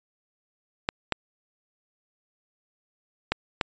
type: clicks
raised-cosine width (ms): 0.3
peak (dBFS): -7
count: 4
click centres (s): 0.889 / 1.123 / 3.32 / 3.612
effects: resampled to 16000 Hz